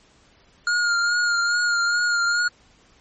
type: tone with vibrato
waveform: square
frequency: 1417 Hz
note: F6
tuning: 25 cents sharp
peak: -19 dBFS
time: 0.67-2.48 s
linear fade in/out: 2 ms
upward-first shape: sine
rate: 2.4 Hz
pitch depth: 29 cents each way
effects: pink hiss -56 dBFS RMS until 3 s + MP3 32 kbps